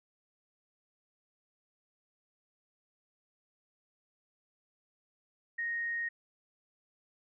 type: tone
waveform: sine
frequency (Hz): 1864.7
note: A#6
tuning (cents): 0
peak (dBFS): -32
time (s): 5.58-6.09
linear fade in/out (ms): 10
effects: none